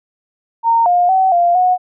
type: tone with pitch steps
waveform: sine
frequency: 920 / 709 / 759 / 695 / 731 Hz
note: A#5 / F5 / F#5 / F5 / F#5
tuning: -23 / +26 / +44 / -9 / -21 cents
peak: -9 dBFS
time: 0.63-1.78 s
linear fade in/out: 50 ms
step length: 230 ms
effects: none

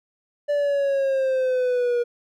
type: exponential sweep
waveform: triangle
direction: down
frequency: 585 to 476.5 Hz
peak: -17 dBFS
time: 0.48-2.04 s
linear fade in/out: 20 ms
effects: none

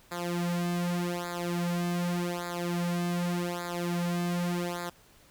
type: tone with flanger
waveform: sawtooth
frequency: 174.61 Hz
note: F3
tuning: in tune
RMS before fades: -31 dBFS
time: 0.11-4.9 s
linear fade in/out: 10 ms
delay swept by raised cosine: 0.34 to 3.64 ms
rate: 0.85 Hz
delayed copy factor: -0.95
effects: pink hiss -59 dBFS RMS until 5.3 s

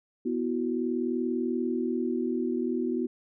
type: chord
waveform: sine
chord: B suspended fourth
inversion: none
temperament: equal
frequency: 246.9 / 329.6 / 370 Hz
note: B3 / E4 / F#4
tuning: 0 / 0 / 0 cents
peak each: -29 / -32 / -31 dBFS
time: 0.25-3.07 s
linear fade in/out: 10 ms
effects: none

